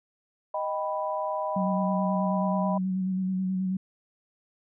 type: chord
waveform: sine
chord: Eb augmented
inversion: none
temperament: equal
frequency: 622.3 / 784 / 987.8 Hz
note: Eb5 / G5 / B5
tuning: 0 / 0 / 0 cents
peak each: -30 / -34 / -31 dBFS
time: 0.54-2.78 s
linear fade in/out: 5 ms
type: tone with vibrato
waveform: sine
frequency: 187.3 Hz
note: F#3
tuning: 21 cents sharp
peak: -25 dBFS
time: 1.56-3.77 s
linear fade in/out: 5 ms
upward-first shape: square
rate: 9.3 Hz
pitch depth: 21 cents each way
effects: none

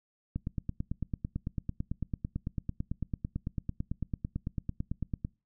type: click train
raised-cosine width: 5 ms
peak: -20 dBFS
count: 45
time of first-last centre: 0.36-5.249 s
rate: 9 Hz
effects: noise-tail reverb RT60 0.3 s tail -25 dB re dry

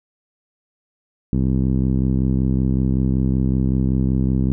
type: tone with low-pass filter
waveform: 10% pulse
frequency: 65.3 Hz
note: C2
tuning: 3 cents flat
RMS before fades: -18 dBFS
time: 1.33-4.52 s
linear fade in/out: 0 ms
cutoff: 220 Hz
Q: 1.2
effects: none

